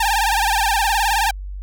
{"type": "tone with vibrato", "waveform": "sawtooth", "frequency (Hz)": 849, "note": "G#5", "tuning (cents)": 38, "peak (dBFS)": -12, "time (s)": [0, 1.31], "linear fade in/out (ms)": 5, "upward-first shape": "sine", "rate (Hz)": 19, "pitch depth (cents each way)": 150, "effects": ["added 48 Hz sine -27 dBFS peak until 1.62 s"]}